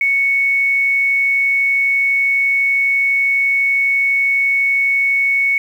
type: tone with quantisation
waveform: sine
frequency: 2217 Hz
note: C#7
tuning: in tune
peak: -12 dBFS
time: 0.01-5.58 s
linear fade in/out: 2 ms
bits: 7
effects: none